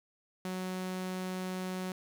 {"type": "tone", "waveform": "sawtooth", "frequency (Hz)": 185, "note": "F#3", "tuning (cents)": 0, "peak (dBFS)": -31, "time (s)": [0.45, 1.92], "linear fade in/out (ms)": 2, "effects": ["10-bit"]}